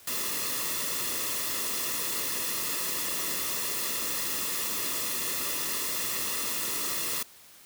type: noise with comb filter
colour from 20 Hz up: white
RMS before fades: -31 dBFS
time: 0.07-7.23 s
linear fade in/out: 5 ms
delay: 1.3 ms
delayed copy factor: -0.65
effects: white hiss -53 dBFS RMS until 7.65 s